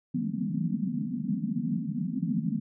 white band-pass noise, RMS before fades -30 dBFS, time 0.14-2.6 s, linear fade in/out 10 ms, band 150 to 260 Hz, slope 96 dB/octave, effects none

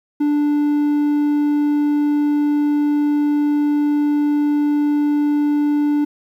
triangle tone, 293.7 Hz, D4, in tune, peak -12 dBFS, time 0.2-6.05 s, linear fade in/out 10 ms, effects 9-bit

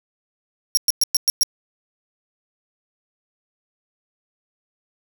sawtooth tone bursts, 5588 Hz, F8, in tune, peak -11 dBFS, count 6, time 0.75-1.432 s, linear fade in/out 0 ms, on 22 ms, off 110 ms, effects none

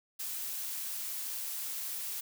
blue noise, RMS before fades -38 dBFS, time 0.19-2.21 s, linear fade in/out 10 ms, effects none

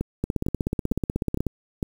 two click trains, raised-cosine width 3 ms, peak -11 / -12 dBFS, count 21 / 5, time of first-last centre 0.24-1.467 / 0.01-1.828 s, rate 16.3 / 2.2 Hz, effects 7-bit

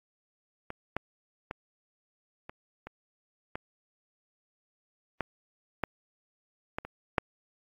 clicks, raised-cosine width 0.5 ms, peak -22 / -15 / -20 / -26 / -26 / -19 / -14 / -13 / -17 / -25 / -8 dBFS, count 11, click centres 0.704 / 0.966 / 1.511 / 2.495 / 2.87 / 3.555 / 5.207 / 5.837 / 6.785 / 6.85 / 7.182 s, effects AAC 32 kbps

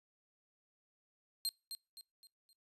sawtooth tone with echo, 4191 Hz, C8, 2 cents sharp, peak -31 dBFS, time 1.45-1.49 s, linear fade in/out 0 ms, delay 260 ms, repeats 4, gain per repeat -8 dB, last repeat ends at 2.53 s, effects noise-tail reverb RT60 0.3 s tail -25 dB re dry + resampled to 32000 Hz

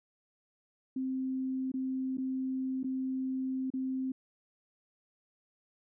sine tone with dropouts, 261.6 Hz, C4, in tune, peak -31 dBFS, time 0.96-4.12 s, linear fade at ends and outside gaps 5 ms, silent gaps 1.718-1.739 / 2.172-2.181 / 2.832-2.842 / 3.703-3.737 s, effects none

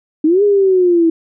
sine linear two-way sweep, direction up then down, 297.4 to 415.4 to 324.2 Hz, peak -8 dBFS, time 0.24-1.1 s, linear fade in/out 5 ms, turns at 0.43 s, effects none

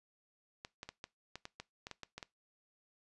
clicks, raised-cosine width 0.2 ms, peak -27 dBFS, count 12, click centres 0.649 / 0.831 / 0.89 / 1.041 / 1.356 / 1.454 / 1.6 / 1.869 / 1.913 / 2.033 / 2.18 / 2.228 s, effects noise-tail reverb RT60 0.2 s tail -21 dB re dry + resampled to 24000 Hz

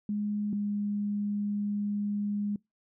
sine tone pair in turn, 207.7 / 205.4 Hz, G#3 / G#3, 0 / -19 cents, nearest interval unison, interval 19 cents, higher first, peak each -28 dBFS, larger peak neither, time 0.09-0.53 / 0.53-2.56 s, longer second, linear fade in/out 2 ms, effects noise-tail reverb RT60 0.2 s tail -25 dB re dry

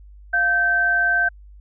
sine tone pair together, 700 / 1551.6 Hz, F5 / G6, +4 / -18 cents, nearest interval octave + major second, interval 1378 cents, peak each -25 / -16 dBFS, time 0.33-1.29 s, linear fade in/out 10 ms, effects added 50 Hz sine -41 dBFS peak until 1.6 s

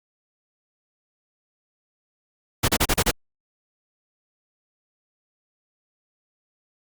pink noise bursts, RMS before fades -19 dBFS, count 6, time 2.63-3.113 s, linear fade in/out 10 ms, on 53 ms, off 33 ms, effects Opus 48 kbps

